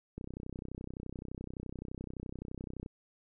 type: click train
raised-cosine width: 3 ms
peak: -28 dBFS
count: 86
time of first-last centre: 0.18-2.861 s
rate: 31.7 Hz
effects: none